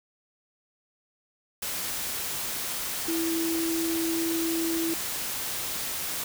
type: tone in noise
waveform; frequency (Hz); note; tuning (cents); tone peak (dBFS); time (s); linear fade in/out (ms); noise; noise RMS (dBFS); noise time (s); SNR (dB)
sine; 330; E4; +2; -26; 3.08-4.94; 5; white; -32; 1.62-6.24; +3
effects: none